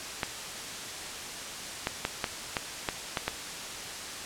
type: clicks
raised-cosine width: 0.3 ms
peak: -11 dBFS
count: 8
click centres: 0.232 / 1.871 / 2.051 / 2.242 / 2.568 / 2.888 / 3.172 / 3.28 s
effects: white hiss -38 dBFS RMS until 4.25 s + low-pass 8000 Hz 12 dB/octave